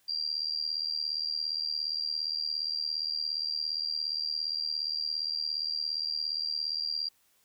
sine tone with amplitude modulation, 4749 Hz, D8, 18 cents sharp, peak -26 dBFS, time 0.08-7.09 s, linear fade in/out 10 ms, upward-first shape sine, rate 77.3 Hz, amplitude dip 85%, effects white hiss -68 dBFS RMS until 7.44 s

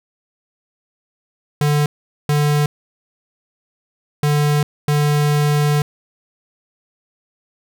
square tone bursts at uneven times, 147.5 Hz, D3, 8 cents sharp, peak -14 dBFS, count 4, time 1.61-1.86 / 2.29-2.66 / 4.23-4.63 / 4.88-5.82 s, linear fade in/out 2 ms, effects none

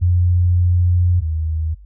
sine tone pair in turn, 88.6 / 79.44 Hz, F2 / D#2, +25 / +37 cents, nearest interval major second, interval 188 cents, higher first, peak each -12 / -18 dBFS, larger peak first, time 0.01-1.21 / 1.21-1.75 s, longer first, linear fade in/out 20 ms, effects noise-tail reverb RT60 0.1 s tail -18 dB re dry + added 50 Hz sine -38 dBFS peak until 1.85 s

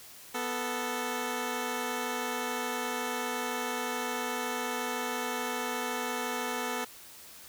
10% pulse tone pair together, 246.9 / 440 Hz, B3 / A4, 0 / 0 cents, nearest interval minor seventh, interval 1000 cents, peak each -26 dBFS, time 0.34-6.85 s, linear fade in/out 10 ms, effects white hiss -50 dBFS RMS until 7.48 s

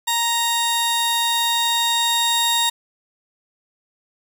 sawtooth tone pair together, 932.3 / 3729 Hz, A#5 / A#7, 0 / 0 cents, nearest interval 2 octaves, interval 2400 cents, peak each -17 dBFS, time 0.07-2.7 s, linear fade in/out 10 ms, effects none

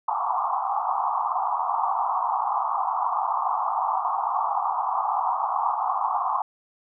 pink band-pass noise, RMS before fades -25 dBFS, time 0.08-6.42 s, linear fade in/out 5 ms, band 730 to 1200 Hz, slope 96 dB/octave, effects none

